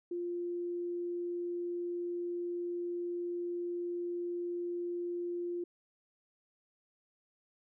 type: tone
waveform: sine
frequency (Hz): 349.2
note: F4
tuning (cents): 0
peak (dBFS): -34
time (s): 0.11-5.64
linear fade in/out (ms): 5
effects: none